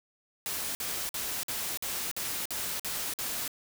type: noise bursts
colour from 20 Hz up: white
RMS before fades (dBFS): -34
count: 9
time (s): 0.46-3.478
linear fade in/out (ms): 0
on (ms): 290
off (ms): 51
effects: none